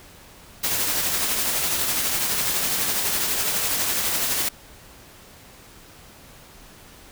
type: noise with tremolo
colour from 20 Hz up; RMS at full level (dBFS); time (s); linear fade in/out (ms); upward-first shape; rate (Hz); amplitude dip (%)
white; -22; 0.63-4.49; 10; triangle; 12; 35
effects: pink hiss -47 dBFS RMS until 7.11 s